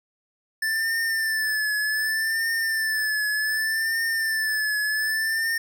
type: tone with vibrato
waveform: square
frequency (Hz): 1760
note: A6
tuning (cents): 0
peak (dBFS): -23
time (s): 0.62-5.58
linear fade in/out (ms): 5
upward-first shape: triangle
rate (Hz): 0.66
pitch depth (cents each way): 61
effects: 10-bit